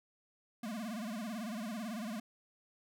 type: tone with vibrato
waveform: square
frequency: 220.6 Hz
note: A3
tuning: 5 cents sharp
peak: -39 dBFS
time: 0.63-2.2 s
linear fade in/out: 5 ms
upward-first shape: sine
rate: 18 Hz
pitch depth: 160 cents each way
effects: none